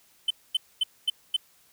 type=tone bursts; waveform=triangle; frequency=3058 Hz; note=G7; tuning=44 cents flat; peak=-19 dBFS; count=5; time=0.28-1.365 s; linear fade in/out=5 ms; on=25 ms; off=240 ms; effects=white hiss -61 dBFS RMS until 1.72 s